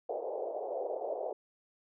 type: band-pass noise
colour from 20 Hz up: pink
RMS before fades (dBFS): -37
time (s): 0.09-1.33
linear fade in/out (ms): 5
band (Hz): 420 to 730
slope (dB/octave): 48
effects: none

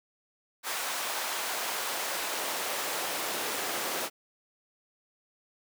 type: noise with high-pass filter sweep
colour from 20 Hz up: pink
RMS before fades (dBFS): -33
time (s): 0.63-4.1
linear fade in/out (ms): 50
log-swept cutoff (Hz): 820 to 420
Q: 0.93
effects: none

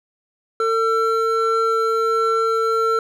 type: tone pair together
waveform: triangle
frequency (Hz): 450.3 / 1349.4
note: A4 / E6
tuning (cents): +40 / +40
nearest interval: octave + perfect fifth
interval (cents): 1900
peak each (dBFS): -17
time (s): 0.6-2.99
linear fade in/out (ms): 2
effects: none

